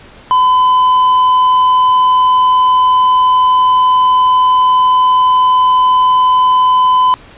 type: tone with tanh clipping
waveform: triangle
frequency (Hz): 1011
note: B5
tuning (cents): +40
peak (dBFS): -7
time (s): 0.31-7.14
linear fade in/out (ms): 0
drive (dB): 8
effects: pink hiss -38 dBFS RMS until 7.37 s + resampled to 8000 Hz